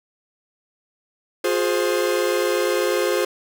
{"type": "chord", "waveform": "45% pulse", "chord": "F minor", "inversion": "none", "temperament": "equal with one note detuned", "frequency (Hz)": [355.3, 415.3, 523.3], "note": ["F4", "Ab4", "C5"], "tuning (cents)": [30, 0, 0], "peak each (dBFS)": -23, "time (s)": [1.44, 3.25], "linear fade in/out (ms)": 5, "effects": []}